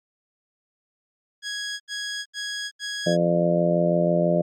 15% pulse tone bursts, 1661.2 Hz, G#6, in tune, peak -21 dBFS, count 4, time 1.42-3.171 s, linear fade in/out 50 ms, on 380 ms, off 77 ms
harmonic tone, 86.1 Hz, F2, 24 cents flat, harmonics 2 / 3 / 4 / 5 / 6 / 7 / 8, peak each -22 / -33 / -27 / -31 / -28 / -21 / -33 dBFS, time 3.06-4.42 s, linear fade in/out 10 ms
effects low-pass 8000 Hz 12 dB/octave + MP3 96 kbps

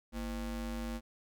square ring-modulated tone, 141.7 Hz, C#3, 38 cents sharp, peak -34 dBFS, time 0.12-1.01 s, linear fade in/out 50 ms, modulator 90.1 Hz, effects none

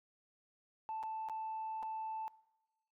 sine tone with dropouts, 880 Hz, A5, in tune, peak -37 dBFS, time 0.89-2.28 s, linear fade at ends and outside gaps 0 ms, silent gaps 1.029-1.035 / 1.287-1.297 / 1.827-1.831 s, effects noise-tail reverb RT60 1.0 s tail -22 dB re dry + tanh soft clip ceiling -35 dBFS

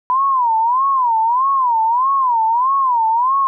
sine tone with vibrato, 987.8 Hz, B5, in tune, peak -12 dBFS, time 0.1-3.47 s, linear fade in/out 0 ms, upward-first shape sine, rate 1.6 Hz, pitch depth 190 cents each way, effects none

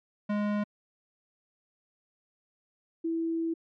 square / sine tone pair in turn, 207.4 / 329.2 Hz, G#3 / E4, -2 / -2 cents, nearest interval minor sixth, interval 800 cents, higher second, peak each -27 dBFS, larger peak neither, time 0.29-0.64 / 3.04-3.54 s, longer second, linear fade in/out 10 ms, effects low-pass 2000 Hz 12 dB/octave + MP3 96 kbps

